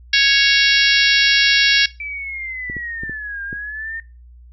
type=harmonic tone; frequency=554 Hz; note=C#5; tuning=1 cent flat; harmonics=3 / 4 / 5 / 6 / 7 / 8 / 9 / 10; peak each=-17 / -18 / -19 / -20 / -20 / -21 / -22 / -22 dBFS; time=0.13-1.86 s; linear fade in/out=5 ms
type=linear two-way sweep; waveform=sine; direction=down then up; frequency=2327 to 1596 to 1828 Hz; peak=-25 dBFS; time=2-4 s; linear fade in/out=2 ms; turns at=3.43 s
type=clicks; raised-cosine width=3 ms; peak=-18 dBFS; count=5; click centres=2.699 / 2.767 / 3.035 / 3.096 / 3.529 s
effects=noise-tail reverb RT60 0.3 s tail -20 dB re dry + added 60 Hz sine -40 dBFS peak until 4.52 s